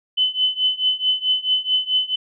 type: tone with tremolo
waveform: sine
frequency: 3026 Hz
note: F#7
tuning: 38 cents sharp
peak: -13 dBFS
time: 0.17-2.16 s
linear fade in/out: 10 ms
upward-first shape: triangle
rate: 4.6 Hz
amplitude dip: 95%
effects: none